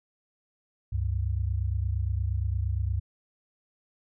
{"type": "tone pair together", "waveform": "sine", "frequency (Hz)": [69.3, 97.91], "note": ["C#2", "G2"], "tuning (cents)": [0, -2], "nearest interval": "tritone", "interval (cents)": 598, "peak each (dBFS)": -28, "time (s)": [0.92, 3], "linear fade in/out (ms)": 10, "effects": []}